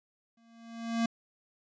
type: tone with exponential growth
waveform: square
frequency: 230 Hz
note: A#3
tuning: 23 cents flat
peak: -25 dBFS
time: 0.37-1.06 s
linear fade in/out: 5 ms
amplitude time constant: 150 ms
effects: resampled to 16000 Hz